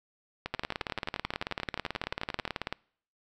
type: two click trains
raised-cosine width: 0.3 ms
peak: -15 / -17 dBFS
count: 41 / 24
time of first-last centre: 0.54-2.726 / 0.46-2.478 s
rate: 18.3 / 11.4 Hz
effects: noise-tail reverb RT60 0.6 s tail -26 dB re dry